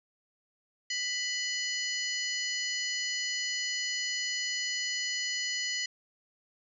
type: harmonic tone with a mistuned harmonic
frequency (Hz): 990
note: B5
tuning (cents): +4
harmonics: 2 / 3 / 4 / 5 / 6 / 7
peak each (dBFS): -35 / -37 / -38 / -39 / -40 / -40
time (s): 0.9-5.86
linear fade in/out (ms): 5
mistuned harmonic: 4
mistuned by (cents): +110
effects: none